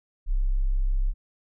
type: tone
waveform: sine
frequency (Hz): 33.05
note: C1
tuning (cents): +18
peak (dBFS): -20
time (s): 0.26-1.14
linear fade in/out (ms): 50
effects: none